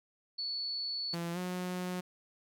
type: tone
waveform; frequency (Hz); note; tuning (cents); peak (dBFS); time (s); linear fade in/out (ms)
sine; 4435; C#8; 0; -34; 0.38-1.15; 10
type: tone with pitch glide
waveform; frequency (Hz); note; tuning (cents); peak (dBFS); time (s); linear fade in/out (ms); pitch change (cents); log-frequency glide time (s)
sawtooth; 170 to 181.15; F3 to F#3; -46 to -36; -31; 1.13-2.01; 10; +110; 1.33-1.38
effects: none